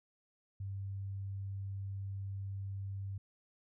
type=tone; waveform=sine; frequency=98 Hz; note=G2; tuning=in tune; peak=-38 dBFS; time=0.6-3.18 s; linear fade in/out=5 ms; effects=none